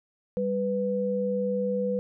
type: tone pair together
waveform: sine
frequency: 196.6 / 495.4 Hz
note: G3 / B4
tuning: +5 / +5 cents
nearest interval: octave + major third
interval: 1600 cents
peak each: -29 / -26 dBFS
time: 0.37-1.99 s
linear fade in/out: 0 ms
effects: none